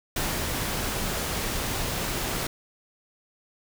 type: noise with ADSR envelope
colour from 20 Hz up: pink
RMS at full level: -27 dBFS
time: 0.16-2.47 s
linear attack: 4 ms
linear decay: 210 ms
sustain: -2 dB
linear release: 4 ms
effects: none